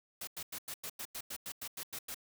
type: noise bursts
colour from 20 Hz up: white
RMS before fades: -42 dBFS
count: 13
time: 0.21-2.145 s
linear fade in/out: 5 ms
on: 63 ms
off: 93 ms
effects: none